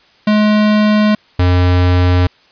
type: tone pair in turn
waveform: square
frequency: 211.6 / 90 Hz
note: G#3 / F#2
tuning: +33 / -47 cents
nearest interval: octave + minor third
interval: 1480 cents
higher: first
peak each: -9 dBFS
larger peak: neither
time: 0.27-1.15 / 1.39-2.27 s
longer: neither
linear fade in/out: 5 ms
effects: white hiss -49 dBFS RMS until 2.51 s + resampled to 11025 Hz